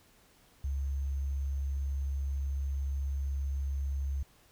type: tone with sample-and-hold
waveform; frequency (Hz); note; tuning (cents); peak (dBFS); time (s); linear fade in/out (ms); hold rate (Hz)
sine; 69; C#2; -7; -30; 0.64-4.23; 5; 6300
effects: pink hiss -63 dBFS RMS until 4.51 s